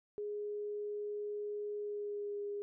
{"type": "tone with pitch glide", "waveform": "sine", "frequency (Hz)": [415.3, 408.4], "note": ["G#4", "G#4"], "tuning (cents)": [0, -29], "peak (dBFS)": -37, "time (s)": [0.18, 2.62], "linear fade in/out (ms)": 0, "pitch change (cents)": -29, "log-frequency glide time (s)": [1.78, 2.42], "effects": []}